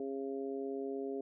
harmonic tone, 136.2 Hz, C#3, 30 cents flat, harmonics 2 / 3 / 4 / 5, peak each -41 / -38 / -49 / -49 dBFS, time 0-1.21 s, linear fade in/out 2 ms, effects none

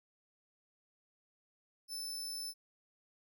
sawtooth tone, 5274 Hz, E8, in tune, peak -37 dBFS, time 1.88-2.54 s, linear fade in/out 50 ms, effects none

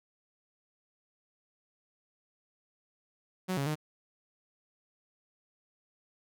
sawtooth tone with pitch steps, 185.4 / 138.9 / 152.9 Hz, F#3 / C#3 / D#3, +4 / +4 / -30 cents, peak -26 dBFS, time 3.48-3.756 s, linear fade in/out 20 ms, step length 92 ms, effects none

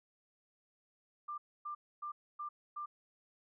sine tone bursts, 1190 Hz, D6, 22 cents sharp, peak -39 dBFS, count 5, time 1.28-2.86 s, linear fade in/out 10 ms, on 100 ms, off 270 ms, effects none

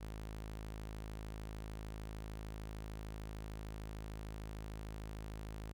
sawtooth tone, 53.3 Hz, G#1, 46 cents sharp, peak -40 dBFS, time 0-5.73 s, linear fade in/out 20 ms, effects none

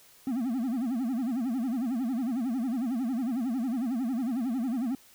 triangle tone with vibrato, 246 Hz, B3, 7 cents flat, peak -25 dBFS, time 0.27-4.95 s, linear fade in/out 2 ms, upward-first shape sine, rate 11 Hz, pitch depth 190 cents each way, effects white hiss -57 dBFS RMS until 5.14 s

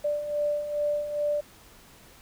sine beating tone pair, 587.3 / 589.7 Hz, D5 / D5, 0 / +7 cents, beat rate 2.4 Hz, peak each -33 / -26 dBFS, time 0.04-1.41 s, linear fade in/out 10 ms, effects pink hiss -53 dBFS RMS until 2.21 s

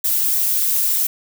violet noise with flanger, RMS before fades -18 dBFS, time 0.04-1.07 s, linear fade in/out 5 ms, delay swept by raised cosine 0.5 to 5 ms, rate 3.3 Hz, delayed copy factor +0.6, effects none

